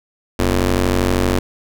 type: ring-modulated tone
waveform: 15% pulse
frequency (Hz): 92.5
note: F#2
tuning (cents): 0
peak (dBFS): -5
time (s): 0.39-1.39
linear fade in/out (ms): 5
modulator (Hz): 159
effects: none